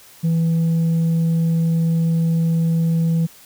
sine tone, 164.8 Hz, E3, in tune, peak -12 dBFS, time 0.23-3.27 s, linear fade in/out 20 ms, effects tanh soft clip ceiling -14 dBFS + white hiss -46 dBFS RMS until 3.45 s

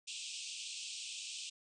pink band-pass noise, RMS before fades -45 dBFS, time 0.07-1.5 s, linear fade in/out 10 ms, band 2500 to 8700 Hz, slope 96 dB/octave, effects none

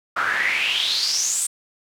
pink noise with band-pass filter sweep, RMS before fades -22 dBFS, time 0.16-1.47 s, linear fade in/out 10 ms, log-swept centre 1300 to 8700 Hz, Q 7, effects none

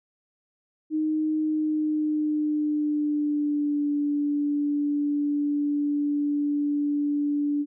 sine tone with pitch glide, 310 to 290.9 Hz, D#4 to D4, -6 to -16 cents, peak -22 dBFS, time 0.9-7.66 s, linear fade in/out 50 ms, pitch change -110 cents, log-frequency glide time 1.39-3.89 s, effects none

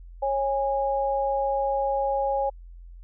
sine tone pair together, 549 / 822 Hz, C#5 / G#5, -17 / -18 cents, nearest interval perfect fifth, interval 699 cents, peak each -25 dBFS, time 0.22-2.5 s, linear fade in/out 10 ms, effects added 43 Hz sine -41 dBFS peak until 3.03 s

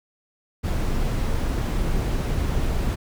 brown noise, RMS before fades -23 dBFS, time 0.63-2.96 s, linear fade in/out 20 ms, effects none

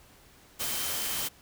sine tone in noise, 3105 Hz, G7, 17 cents flat, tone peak -42 dBFS, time 0.59-1.29 s, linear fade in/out 20 ms, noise white, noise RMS -32 dBFS, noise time 0.59-1.29 s, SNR -13 dB, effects pink hiss -57 dBFS RMS until 1.41 s

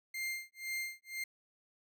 40% pulse tone with tremolo, 2104 Hz, C7, 9 cents sharp, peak -34 dBFS, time 0.14-1.24 s, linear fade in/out 5 ms, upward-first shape sine, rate 2 Hz, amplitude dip 100%, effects none

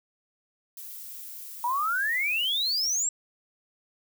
violet noise, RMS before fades -41 dBFS, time 0.77-3.03 s, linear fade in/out 2 ms
sine exponential sweep, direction up, 932.3 to 7700 Hz, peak -24 dBFS, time 1.64-3.09 s, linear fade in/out 2 ms
effects none

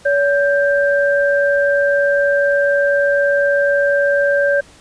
sine tone pair together, 568 / 1578 Hz, C#5 / G6, +42 / +11 cents, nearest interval octave + tritone, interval 1769 cents, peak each -13 / -17 dBFS, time 0.05-4.61 s, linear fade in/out 10 ms, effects pink hiss -45 dBFS RMS until 4.8 s + resampled to 22050 Hz

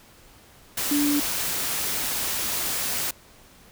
sine tone in noise, 290.1 Hz, D4, 21 cents flat, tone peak -20 dBFS, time 0.91-1.2 s, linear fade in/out 5 ms, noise white, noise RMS -27 dBFS, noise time 0.77-3.11 s, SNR +4 dB, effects pink hiss -52 dBFS RMS until 3.71 s

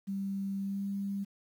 sine tone with pitch glide, 196 to 198.62 Hz, G3 to G3, 0 to +23 cents, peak -32 dBFS, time 0.07-1.25 s, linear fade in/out 20 ms, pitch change +23 cents, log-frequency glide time 0.59-0.85 s, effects 10-bit

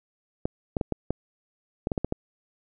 clicks, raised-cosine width 2 ms, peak -12 dBFS, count 10, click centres 0.455 / 0.768 / 0.812 / 0.923 / 1.106 / 1.871 / 1.918 / 1.978 / 2.046 / 2.124 s, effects none

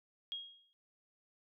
sine tone with exponential decay, 3273 Hz, G#7, 26 cents flat, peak -36 dBFS, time 0.32-0.73 s, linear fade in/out 0 ms, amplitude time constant 88 ms, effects none

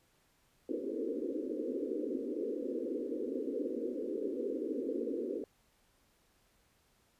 white band-pass noise, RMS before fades -37 dBFS, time 0.69-5.44 s, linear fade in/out 2 ms, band 240 to 510 Hz, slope 96 dB/octave, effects pink hiss -71 dBFS RMS until 7.19 s + resampled to 32000 Hz

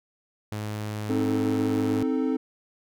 sawtooth tone, 106 Hz, G#2, 36 cents sharp, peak -26 dBFS, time 0.52-2.03 s, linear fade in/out 0 ms
triangle chord, A diminished, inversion first, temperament equal, 261.6 / 311.1 / 440 Hz, C4 / Eb4 / A4, 0 / 0 / 0 cents, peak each -23 / -26 / -28 dBFS, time 1.09-2.37 s, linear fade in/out 10 ms
effects none

